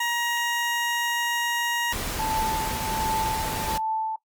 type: tone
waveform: 20% pulse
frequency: 947 Hz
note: A#5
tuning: 27 cents sharp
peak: -19 dBFS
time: 0-1.93 s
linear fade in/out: 5 ms
type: noise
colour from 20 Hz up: pink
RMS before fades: -30 dBFS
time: 1.92-3.78 s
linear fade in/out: 5 ms
type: tone with tremolo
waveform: sine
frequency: 880 Hz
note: A5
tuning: in tune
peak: -23 dBFS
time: 2.19-4.16 s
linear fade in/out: 5 ms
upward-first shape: triangle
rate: 1.3 Hz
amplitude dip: 65%
effects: noise-tail reverb RT60 0.1 s tail -17 dB re dry + Opus 32 kbps